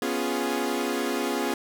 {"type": "chord", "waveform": "sawtooth", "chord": "C# dominant seventh", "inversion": "third", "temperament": "equal", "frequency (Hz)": [246.9, 277.2, 349.2, 415.3], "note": ["B3", "C#4", "E#4", "G#4"], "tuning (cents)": [0, 0, 0, 0], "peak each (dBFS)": -27, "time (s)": [0.02, 1.54], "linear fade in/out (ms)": 2, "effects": []}